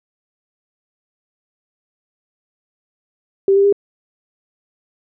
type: tone with pitch steps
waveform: sine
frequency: 391.1 / 397 / 403 Hz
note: G4 / G4 / G4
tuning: -4 / +22 / +48 cents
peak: -9 dBFS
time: 3.48-3.726 s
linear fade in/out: 2 ms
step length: 82 ms
effects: none